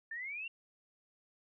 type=exponential sweep; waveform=sine; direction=up; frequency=1760 to 2794 Hz; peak=-39 dBFS; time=0.11-0.48 s; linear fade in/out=5 ms; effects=none